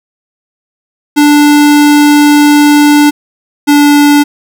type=tone pair in turn; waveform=square; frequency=293.7 / 290.8 Hz; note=D4 / D4; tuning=0 / -17 cents; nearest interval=unison; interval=17 cents; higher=first; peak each=-3 dBFS; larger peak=neither; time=1.16-3.11 / 3.67-4.24 s; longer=first; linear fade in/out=20 ms; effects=none